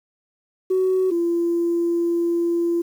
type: tone pair in turn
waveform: sine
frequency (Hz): 374 / 341.2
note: F#4 / F4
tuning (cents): +19 / -40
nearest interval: major second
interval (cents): 159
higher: first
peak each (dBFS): -15 / -17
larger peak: first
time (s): 0.7-1.11 / 1.11-2.82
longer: second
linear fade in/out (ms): 10
effects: tanh soft clip ceiling -13 dBFS + 8-bit